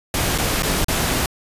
pink noise with dropouts, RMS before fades -20 dBFS, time 0.14-1.26 s, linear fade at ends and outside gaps 2 ms, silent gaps 0.379-0.384 / 0.623-0.631 / 0.845-0.883 s, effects resampled to 32000 Hz

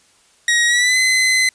sawtooth tone with pitch glide, 1892 to 2040 Hz, A#6 to C7, +25 to -44 cents, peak -9 dBFS, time 0.48-1.49 s, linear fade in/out 2 ms, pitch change +131 cents, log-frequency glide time 0.67-0.98 s, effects white hiss -54 dBFS RMS until 1.54 s + resampled to 22050 Hz

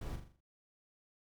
brown noise with echo, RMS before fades -42 dBFS, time 0.01-0.16 s, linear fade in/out 5 ms, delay 41 ms, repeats 6, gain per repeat -6 dB, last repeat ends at 0.406 s, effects none

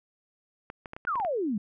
clicks, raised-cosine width 0.5 ms, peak -24 dBFS, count 8, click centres 0.701 / 0.858 / 0.934 / 0.965 / 1.051 / 1.156 / 1.2 / 1.249 s
sine exponential sweep, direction down, 1511 to 191.3 Hz, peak -26 dBFS, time 1.07-1.58 s, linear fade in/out 5 ms
effects none

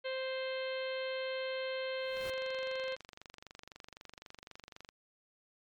harmonic tone, 523.3 Hz, C5, in tune, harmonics 1 / 2 / 3 / 4 / 5 / 6 / 7 / 8, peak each -36 / -49 / -46 / -46 / -49 / -47 / -55 / -50 dBFS, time 0.04-2.96 s, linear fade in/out 20 ms
pink noise with exponential growth, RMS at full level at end -45 dBFS, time 1.92-2.3 s, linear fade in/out 0 ms, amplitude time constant 82 ms
click train, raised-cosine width 0.2 ms, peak -31 dBFS, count 66, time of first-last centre 2.17-4.89 s, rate 23.9 Hz
effects MP3 96 kbps

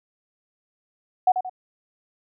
sine tone with echo, 740 Hz, F#5, in tune, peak -13 dBFS, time 1.27-1.32 s, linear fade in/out 5 ms, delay 88 ms, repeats 2, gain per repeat -8 dB, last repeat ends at 1.496 s, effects none

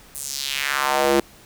square tone with high-pass filter sweep, 69.4 Hz, C#2, 3 cents sharp, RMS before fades -22 dBFS, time 0.15-1.2 s, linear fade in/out 0 ms, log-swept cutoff 9900 to 330 Hz, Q 2.1, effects pink hiss -48 dBFS RMS until 1.45 s

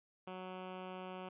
10% pulse tone, 185 Hz, F#3, in tune, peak -36 dBFS, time 0.27-1.29 s, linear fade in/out 5 ms, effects resampled to 8000 Hz

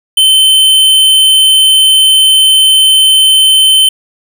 square tone, 3075 Hz, G7, 34 cents flat, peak -4 dBFS, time 0.17-3.89 s, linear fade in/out 5 ms, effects none

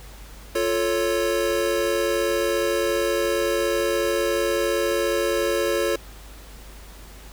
square chord, F augmented, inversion none, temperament equal, 349.2 / 440 / 554.4 Hz, F4 / A4 / C#5, 0 / 0 / 0 cents, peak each -26 / -26 / -25 dBFS, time 0.55-5.96 s, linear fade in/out 5 ms, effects added 50 Hz sine -41 dBFS peak until 7.32 s + pink hiss -46 dBFS RMS until 7.32 s

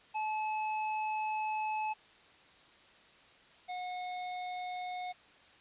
square tone pair in turn, 862 / 726.4 Hz, A5 / F#5, -36 / -32 cents, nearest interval minor third, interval 296 cents, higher first, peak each -33 / -38 dBFS, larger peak first, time 0.14-1.94 / 3.68-5.13 s, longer first, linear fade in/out 20 ms, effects white hiss -60 dBFS RMS until 5.6 s + resampled to 8000 Hz

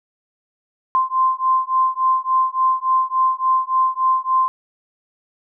sine beating tone pair, 1041 / 1044.5 Hz, C6 / C6, -9 / -3 cents, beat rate 3.5 Hz, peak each -18 dBFS, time 0.95-4.48 s, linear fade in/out 0 ms, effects none

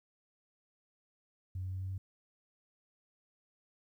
sine tone with pitch steps, 92.5 / 93.14 / 93.79 / 94.44 / 95.1 Hz, F#2 / F#2 / F#2 / F#2 / F#2, 0 / +12 / +24 / +36 / +48 cents, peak -35 dBFS, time 1.55-1.98 s, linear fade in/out 5 ms, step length 86 ms, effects tanh soft clip ceiling -31 dBFS + 12-bit

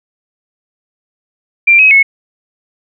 sine tone with pitch steps, 2369 / 2550 / 2193 Hz, D7 / D#7 / C#7, +14 / +42 / -19 cents, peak -3 dBFS, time 1.67-2.03 s, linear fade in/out 10 ms, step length 120 ms, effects none

